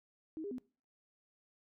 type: tone with pitch steps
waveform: sine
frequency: 316.6 / 404.4 / 252.7 Hz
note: D#4 / G#4 / B3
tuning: +30 / -46 / +40 cents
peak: -39 dBFS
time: 0.37-0.583 s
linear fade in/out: 0 ms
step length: 71 ms
effects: noise-tail reverb RT60 0.4 s tail -22 dB re dry